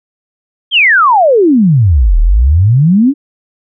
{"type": "exponential two-way sweep", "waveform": "sine", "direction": "down then up", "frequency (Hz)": [3314, 36.76, 297.3], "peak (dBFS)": -4, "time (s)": [0.71, 3.14], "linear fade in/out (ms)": 50, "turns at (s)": 2.19, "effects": []}